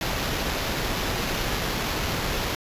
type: noise with sample-and-hold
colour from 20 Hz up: pink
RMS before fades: -27 dBFS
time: 0.01-2.55 s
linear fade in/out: 2 ms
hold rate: 8820 Hz
effects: resampled to 32000 Hz